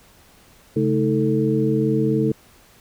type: tone cluster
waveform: sine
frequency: 135.6 / 215.3 / 318.1 / 442.3 Hz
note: C#3 / A3 / D#4 / A4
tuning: -38 / -37 / +38 / +9 cents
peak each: -22 dBFS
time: 0.76-2.32 s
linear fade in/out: 5 ms
effects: pink hiss -52 dBFS RMS until 2.8 s